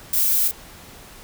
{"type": "noise with echo", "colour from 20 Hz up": "violet", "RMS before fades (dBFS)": -20, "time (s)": [0.13, 0.48], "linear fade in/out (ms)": 5, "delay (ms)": 33, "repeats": 1, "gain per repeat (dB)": -4, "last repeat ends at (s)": 0.513, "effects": ["pink hiss -43 dBFS RMS until 1.23 s"]}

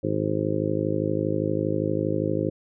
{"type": "harmonic tone", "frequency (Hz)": 52.5, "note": "G#1", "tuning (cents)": 19, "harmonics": [2, 3, 4, 5, 6, 7, 8, 9, 10], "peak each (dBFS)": [-31, -30, -34, -35, -28, -31, -31, -38, -30], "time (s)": [0.03, 2.5], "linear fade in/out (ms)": 10, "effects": []}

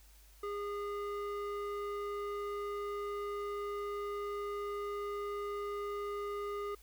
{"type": "tone with band-pass filter", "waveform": "square", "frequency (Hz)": 408.6, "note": "G#4", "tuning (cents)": -28, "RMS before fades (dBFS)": -39, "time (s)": [0.43, 6.75], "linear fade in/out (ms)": 5, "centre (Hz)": 830, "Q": 3, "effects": ["added 50 Hz sine -58 dBFS peak until 6.82 s", "white hiss -64 dBFS RMS until 6.82 s"]}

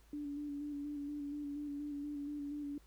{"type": "tone with vibrato", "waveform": "sine", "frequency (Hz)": 289.9, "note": "D4", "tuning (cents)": -22, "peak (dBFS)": -39, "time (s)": [0.13, 2.78], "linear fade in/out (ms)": 2, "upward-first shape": "square", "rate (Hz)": 4.2, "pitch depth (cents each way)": 24, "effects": ["added 53 Hz sine -61 dBFS peak until 2.86 s", "pink hiss -69 dBFS RMS until 2.86 s"]}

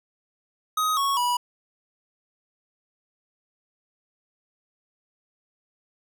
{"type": "tone with pitch steps", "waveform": "square", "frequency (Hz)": [1257, 1107, 974.9], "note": ["D#6", "C#6", "B5"], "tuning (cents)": [17, -3, -23], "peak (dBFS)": -22, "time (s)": [0.77, 1.37], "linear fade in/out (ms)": 5, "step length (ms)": 200, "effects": []}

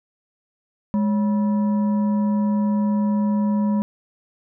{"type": "tone with frequency modulation", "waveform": "sine", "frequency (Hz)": 207.7, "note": "G#3", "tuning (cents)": 0, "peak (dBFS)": -17, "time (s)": [0.94, 3.82], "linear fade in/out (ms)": 0, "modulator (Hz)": 764, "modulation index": 0.34, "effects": []}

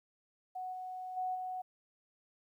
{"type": "tone with level steps", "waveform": "sine", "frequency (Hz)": 740, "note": "F#5", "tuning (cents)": 0, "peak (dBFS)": [-38, -40, -33, -37], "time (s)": [0.55, 1.62], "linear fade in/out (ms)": 10, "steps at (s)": [0.72, 1.16, 1.34], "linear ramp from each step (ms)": 20, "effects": ["12-bit"]}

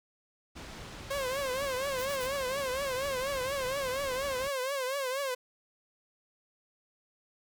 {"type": "low-pass noise", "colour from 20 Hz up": "pink", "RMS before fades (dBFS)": -45, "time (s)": [0.55, 4.49], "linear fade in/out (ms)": 20, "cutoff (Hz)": 6100, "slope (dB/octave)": 12}
{"type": "tone with vibrato", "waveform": "sawtooth", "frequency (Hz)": 534, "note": "C5", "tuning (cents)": 35, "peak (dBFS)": -27, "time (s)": [1.1, 5.35], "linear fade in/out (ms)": 10, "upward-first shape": "triangle", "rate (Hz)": 4.2, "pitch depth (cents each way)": 130}
{"type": "noise bursts", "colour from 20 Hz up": "white", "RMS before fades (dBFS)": -44, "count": 3, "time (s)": [1.98, 2.272], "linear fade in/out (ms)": 10, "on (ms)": 74, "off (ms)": 35}
{"effects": []}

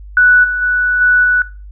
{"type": "tone with level steps", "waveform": "sine", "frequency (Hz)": 1480, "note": "F#6", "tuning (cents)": 0, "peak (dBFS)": [-5, -15, -11, -7, -9], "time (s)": [0.17, 1.42], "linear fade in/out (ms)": 2, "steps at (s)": [0.43, 0.61, 1, 1.23], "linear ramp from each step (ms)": 20, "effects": ["noise-tail reverb RT60 0.3 s tail -17 dB re dry", "added 50 Hz sine -30 dBFS peak until 1.71 s"]}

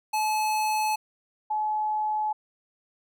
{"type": "tone pair in turn", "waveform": ["square", "sine"], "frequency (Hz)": [860, 854.6], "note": ["A5", "G#5"], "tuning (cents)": [-40, 49], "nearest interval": "unison", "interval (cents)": 11, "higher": "first", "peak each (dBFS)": -24, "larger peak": "neither", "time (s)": [[0.13, 0.96], [1.5, 2.33]], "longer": "neither", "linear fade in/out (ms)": 10, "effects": []}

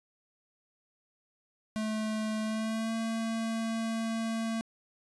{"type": "tone with pitch glide", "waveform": "square", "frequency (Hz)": [216.9, 225.6], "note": ["A3", "A3"], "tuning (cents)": [-25, 44], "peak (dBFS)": -31, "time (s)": [1.76, 4.61], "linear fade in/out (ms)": 0, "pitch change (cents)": 69, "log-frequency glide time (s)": [2.42, 2.96], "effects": ["resampled to 24000 Hz", "11-bit"]}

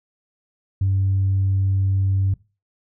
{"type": "tone", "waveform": "sine", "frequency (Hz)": 96.6, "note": "G2", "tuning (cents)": -25, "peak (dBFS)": -15, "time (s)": [0.81, 2.34], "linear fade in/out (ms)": 5, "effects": ["noise-tail reverb RT60 0.3 s tail -21 dB re dry", "tanh soft clip ceiling -13 dBFS"]}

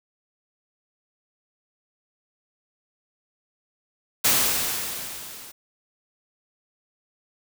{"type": "noise with level ramp", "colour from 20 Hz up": "white", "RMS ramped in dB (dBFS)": [-18, -43], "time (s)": [4.24, 5.52], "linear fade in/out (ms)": 10, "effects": []}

